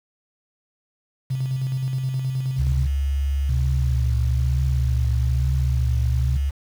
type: tone with tremolo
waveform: sine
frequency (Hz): 131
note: C3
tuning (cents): +2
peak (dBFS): -20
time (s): 1.3-2.87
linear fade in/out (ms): 10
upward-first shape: square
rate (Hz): 9.5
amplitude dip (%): 35
type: tone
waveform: sine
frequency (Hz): 69.3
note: C#2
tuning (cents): 0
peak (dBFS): -19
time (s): 2.58-6.51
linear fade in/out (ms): 20
type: tone with vibrato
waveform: sine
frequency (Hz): 123.4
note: B2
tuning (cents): -1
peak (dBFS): -22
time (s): 3.49-6.37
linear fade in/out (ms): 5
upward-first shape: triangle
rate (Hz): 1.1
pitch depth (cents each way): 120
effects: 7-bit